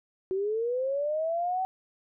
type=linear sweep; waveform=sine; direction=up; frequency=370 to 763 Hz; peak=-26 dBFS; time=0.31-1.65 s; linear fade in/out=0 ms; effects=none